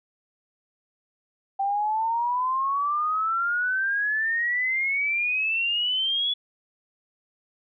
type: exponential sweep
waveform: sine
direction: up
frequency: 779 to 3423 Hz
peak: -22 dBFS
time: 1.59-6.34 s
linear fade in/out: 10 ms
effects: none